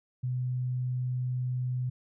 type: tone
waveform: sine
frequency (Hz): 126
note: B2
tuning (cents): +35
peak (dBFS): -28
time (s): 0.23-1.9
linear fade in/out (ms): 10
effects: none